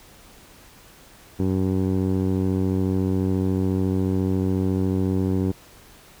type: tone with low-pass filter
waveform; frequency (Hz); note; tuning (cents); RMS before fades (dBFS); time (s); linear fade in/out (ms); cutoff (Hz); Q
15% pulse; 94.1; F#2; +30; -22; 1.39-5.52; 10; 440; 1
effects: pink hiss -49 dBFS RMS until 6.2 s